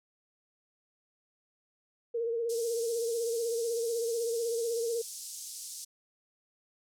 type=tone with vibrato; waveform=sine; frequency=463.5 Hz; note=A#4; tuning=10 cents flat; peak=-29 dBFS; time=2.14-5.02 s; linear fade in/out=10 ms; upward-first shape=sine; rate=16 Hz; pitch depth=45 cents each way
type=band-pass noise; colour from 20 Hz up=pink; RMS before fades=-43 dBFS; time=2.49-5.85 s; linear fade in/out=10 ms; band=5300 to 11000 Hz; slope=24 dB/octave
effects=none